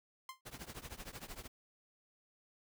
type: tone with exponential decay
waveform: sawtooth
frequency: 1046.5 Hz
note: C6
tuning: in tune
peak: -38 dBFS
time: 0.29-0.41 s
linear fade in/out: 2 ms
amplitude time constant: 24 ms
type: noise with tremolo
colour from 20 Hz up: pink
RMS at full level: -45 dBFS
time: 0.45-1.48 s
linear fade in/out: 20 ms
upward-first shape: triangle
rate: 13 Hz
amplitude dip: 95%
effects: none